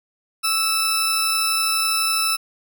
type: tone pair together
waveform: 20% pulse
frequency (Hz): 1314 / 5288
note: E6 / E8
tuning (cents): -6 / +5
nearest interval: 2 octaves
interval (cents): 2411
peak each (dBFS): -16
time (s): 0.43-2.37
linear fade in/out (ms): 20
effects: none